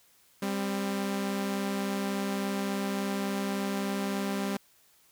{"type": "tone pair together", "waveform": "sawtooth", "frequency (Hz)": [198.1, 261.6], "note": ["G3", "C4"], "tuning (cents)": [18, 0], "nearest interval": "perfect fourth", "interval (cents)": 482, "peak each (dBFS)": [-26, -32], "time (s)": [0.42, 4.57], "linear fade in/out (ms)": 5, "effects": ["white hiss -63 dBFS RMS until 5.11 s"]}